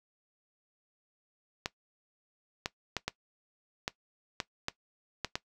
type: clicks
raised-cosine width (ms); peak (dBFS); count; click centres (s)
0.2; -14; 9; 1.659 / 2.659 / 2.967 / 3.08 / 3.879 / 4.402 / 4.684 / 5.247 / 5.355
effects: noise-tail reverb RT60 0.1 s tail -18 dB re dry